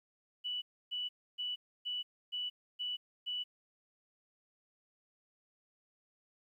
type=tone bursts; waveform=sine; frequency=2960 Hz; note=F#7; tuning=in tune; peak=-35 dBFS; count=7; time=0.44-3.44 s; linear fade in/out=20 ms; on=180 ms; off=290 ms; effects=12-bit